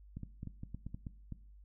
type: clicks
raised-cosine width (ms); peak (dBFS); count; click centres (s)
5; -30; 10; 0.17 / 0.233 / 0.431 / 0.473 / 0.634 / 0.746 / 0.866 / 0.945 / 1.068 / 1.323
effects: noise-tail reverb RT60 0.5 s tail -18 dB re dry + added 50 Hz sine -54 dBFS peak until 1.64 s